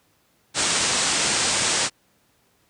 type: low-pass noise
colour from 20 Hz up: white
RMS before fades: -22 dBFS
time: 0.54-1.9 s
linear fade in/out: 50 ms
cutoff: 9000 Hz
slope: 96 dB/octave
effects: pink hiss -63 dBFS RMS until 2.69 s + high-pass 80 Hz 12 dB/octave